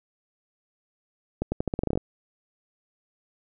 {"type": "accelerating click train", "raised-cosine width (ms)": 2, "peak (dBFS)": -12, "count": 12, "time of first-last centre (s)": [1.42, 1.975], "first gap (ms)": 100, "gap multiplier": 0.85, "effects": []}